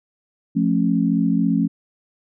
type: chord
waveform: sine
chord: F augmented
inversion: none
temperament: just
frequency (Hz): 174.61 / 218.3 / 272.8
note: F3 / A3 / C#4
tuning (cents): 0 / -13 / -28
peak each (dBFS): -20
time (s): 0.55-1.68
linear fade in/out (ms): 20
effects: none